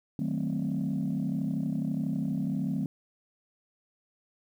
sine chord, D# diminished seventh, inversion none, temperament equal with one note detuned, 155.56 / 187.47 / 220 / 261.6 Hz, D#3 / F#3 / A3 / C4, 0 / +23 / 0 / 0 cents, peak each -32 dBFS, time 0.19-2.86 s, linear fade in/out 2 ms, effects tanh soft clip ceiling -22 dBFS + 10-bit

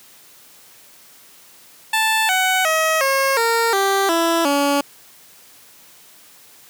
15% pulse tone with pitch steps, 880 / 748.6 / 636.8 / 541.7 / 460.8 / 392 / 333.5 / 283.7 Hz, A5 / F#5 / D#5 / C#5 / A#4 / G4 / E4 / C#4, 0 / +20 / +40 / -40 / -20 / 0 / +20 / +40 cents, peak -9 dBFS, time 1.93-4.81 s, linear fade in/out 5 ms, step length 360 ms, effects white hiss -47 dBFS RMS until 6.69 s + high-pass 100 Hz 12 dB/octave

